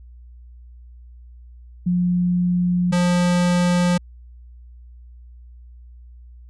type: tone pair in turn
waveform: sine / square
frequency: 177.9 / 176.88 Hz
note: F3 / F3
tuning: +32 / +22 cents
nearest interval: unison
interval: 10 cents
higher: first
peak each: -16 dBFS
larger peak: neither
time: 1.86-2.92 / 2.92-3.98 s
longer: neither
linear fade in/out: 10 ms
effects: added 60 Hz sine -40 dBFS peak until 6.49 s + resampled to 22050 Hz